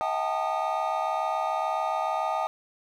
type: tone cluster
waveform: triangle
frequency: 640 / 740 / 807 / 889 / 1230 Hz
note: D#5 / F#5 / G#5 / A5 / D#6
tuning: +49 / 0 / -50 / +18 / -20 cents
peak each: -30 dBFS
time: 0.01-2.47 s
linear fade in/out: 0 ms
effects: none